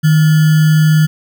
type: tone with sample-and-hold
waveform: sine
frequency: 155.56 Hz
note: D#3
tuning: in tune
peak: -6 dBFS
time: 0.03-1.07 s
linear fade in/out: 20 ms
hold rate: 1575 Hz
effects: none